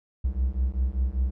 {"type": "beating tone pair", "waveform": "triangle", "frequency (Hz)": [61.74, 66.84], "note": ["B1", "C2"], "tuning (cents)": [0, 38], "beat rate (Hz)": 5.1, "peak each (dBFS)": -24, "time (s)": [0.24, 1.31], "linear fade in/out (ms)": 10, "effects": []}